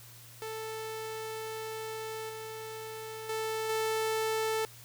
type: tone with level steps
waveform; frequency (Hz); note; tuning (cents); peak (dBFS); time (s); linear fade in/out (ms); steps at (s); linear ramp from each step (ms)
sawtooth; 440.4; A4; +2; -33 / -36 / -28 / -25; 0.42-4.65; 0; 2.29 / 3.29 / 3.69; 5
effects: added 117 Hz sine -54 dBFS peak until 4.84 s + white hiss -53 dBFS RMS until 4.84 s